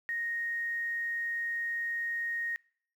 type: tone with quantisation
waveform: sine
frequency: 1864.7 Hz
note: A#6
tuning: in tune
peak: -31 dBFS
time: 0.09-2.56 s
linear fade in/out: 0 ms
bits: 10
effects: noise-tail reverb RT60 0.6 s tail -25 dB re dry